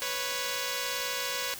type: tone pair together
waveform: 5% pulse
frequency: 493.9 / 553 Hz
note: B4 / C#5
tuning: 0 / -4 cents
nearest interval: major second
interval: 196 cents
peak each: -22 dBFS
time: 0.02-1.54 s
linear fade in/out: 0 ms
effects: white hiss -42 dBFS RMS until 1.59 s